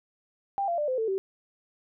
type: tone with pitch steps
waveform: sine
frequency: 793 / 686.4 / 594.1 / 514.2 / 445.1 / 385.2 Hz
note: G5 / F5 / D5 / C5 / A4 / G4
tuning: +20 / -30 / +20 / -30 / +20 / -30 cents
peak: -25 dBFS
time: 0.58-1.18 s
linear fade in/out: 0 ms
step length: 100 ms
effects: none